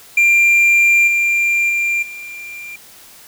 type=tone with level steps; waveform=triangle; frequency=2382 Hz; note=D7; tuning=24 cents sharp; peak=-7 / -11 / -13 / -27 dBFS; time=0.17-2.76 s; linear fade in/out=5 ms; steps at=1.07 / 1.69 / 2.02 s; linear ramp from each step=10 ms; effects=white hiss -42 dBFS RMS until 3.27 s